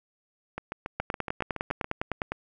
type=two click trains; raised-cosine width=0.5 ms; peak=-13 / -18 dBFS; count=14 / 10; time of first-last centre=1-2.32 / 0.58-1.844 s; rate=9.85 / 7.12 Hz; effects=none